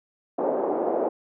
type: band-pass noise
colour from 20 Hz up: pink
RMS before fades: -25 dBFS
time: 0.38-1.09 s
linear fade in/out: 10 ms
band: 350 to 750 Hz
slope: 24 dB/octave
effects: none